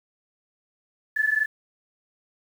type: tone pair together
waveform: sine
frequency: 1723.9 / 1747 Hz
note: A6 / A6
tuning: -36 / -13 cents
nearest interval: unison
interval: 23 cents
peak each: -23 dBFS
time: 1.16-1.46 s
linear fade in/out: 10 ms
effects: 8-bit